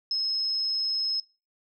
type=tone; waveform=sine; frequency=5170 Hz; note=E8; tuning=34 cents flat; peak=-24 dBFS; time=0.11-1.2 s; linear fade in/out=2 ms; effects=noise-tail reverb RT60 0.3 s tail -24 dB re dry